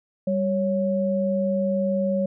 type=tone pair together; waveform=sine; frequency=196.01 / 554.4 Hz; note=G3 / C#5; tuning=0 / 0 cents; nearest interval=octave + tritone; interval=1800 cents; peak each=-23 dBFS; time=0.27-2.26 s; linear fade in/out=5 ms; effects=none